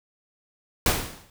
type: noise with exponential decay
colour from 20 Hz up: pink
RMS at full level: -18 dBFS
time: 0.86-1.3 s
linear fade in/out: 2 ms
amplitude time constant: 95 ms
effects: none